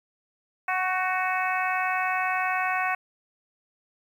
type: harmonic tone with a mistuned harmonic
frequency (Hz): 370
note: F#4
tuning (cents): 0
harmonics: 2 / 3 / 4 / 5 / 6 / 7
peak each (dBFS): -28 / -30 / -31 / -32 / -33 / -33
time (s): 0.68-2.95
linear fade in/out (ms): 5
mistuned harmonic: 4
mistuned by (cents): +23
effects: 9-bit